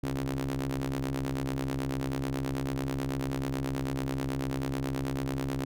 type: ring-modulated tone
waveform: sawtooth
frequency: 66.8 Hz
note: C2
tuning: 36 cents sharp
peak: -23 dBFS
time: 0.03-5.65 s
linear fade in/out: 5 ms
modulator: 205 Hz
effects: none